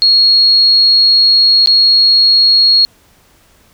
sine tone with dropouts, 4304 Hz, C8, 48 cents sharp, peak -5 dBFS, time 0.02-2.85 s, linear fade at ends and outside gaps 0 ms, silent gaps 1.66-1.673 s, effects pink hiss -49 dBFS RMS until 3.73 s

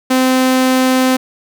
sawtooth tone, 258.3 Hz, C4, 22 cents flat, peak -6 dBFS, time 0.1-1.17 s, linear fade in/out 10 ms, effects none

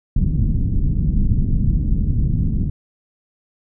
pink low-pass noise, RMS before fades -17 dBFS, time 0.16-2.7 s, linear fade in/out 5 ms, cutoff 210 Hz, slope 24 dB/octave, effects none

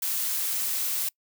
blue noise, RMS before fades -28 dBFS, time 0.02-1.09 s, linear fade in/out 5 ms, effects noise-tail reverb RT60 0.1 s tail -25 dB re dry

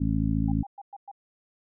harmonic tone, 54.3 Hz, A1, 22 cents flat, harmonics 1 / 2 / 3 / 4 / 5, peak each -29 / -29 / -29 / -29 / -29 dBFS, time 0-0.63 s, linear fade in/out 10 ms
sine tone bursts, 800 Hz, G5, 35 cents sharp, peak -38 dBFS, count 5, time 0.48-1.115 s, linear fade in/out 5 ms, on 39 ms, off 110 ms
effects none

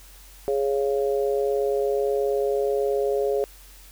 harmonic tone, 138.59 Hz, C#3, in tune, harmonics 3 / 4 / 5, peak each -22 / -26 / -32 dBFS, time 0.48-3.44 s, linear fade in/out 0 ms, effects added 46 Hz sine -47 dBFS peak until 3.91 s + white hiss -50 dBFS RMS until 3.91 s

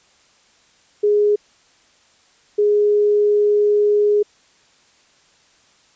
sine tone bursts at uneven times, 415.3 Hz, G#4, in tune, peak -12 dBFS, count 2, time 1.03-1.36 / 2.58-4.23 s, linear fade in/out 10 ms, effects white hiss -55 dBFS RMS until 5.95 s + resampled to 16000 Hz

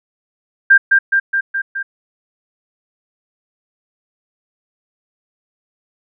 sine tone with echo, 1589 Hz, G6, 23 cents sharp, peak -4 dBFS, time 0.7-0.78 s, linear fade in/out 10 ms, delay 210 ms, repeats 5, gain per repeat -3 dB, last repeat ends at 1.83 s, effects none

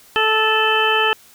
harmonic tone, 437.5 Hz, A4, 10 cents flat, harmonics 1 / 2 / 3 / 4 / 6 / 7, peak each -21 / -21 / -21 / -21 / -21 / -21 dBFS, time 0.16-1.13 s, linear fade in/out 0 ms, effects white hiss -48 dBFS RMS until 1.34 s

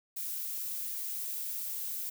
violet noise, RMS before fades -37 dBFS, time 0.16-2.1 s, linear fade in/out 10 ms, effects none

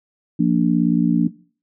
harmonic tone, 58.27 Hz, A#1, in tune, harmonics 3 / 4 / 5, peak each -18 / -18 / -18 dBFS, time 0.39-1.28 s, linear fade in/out 10 ms, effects noise-tail reverb RT60 0.4 s tail -18 dB re dry

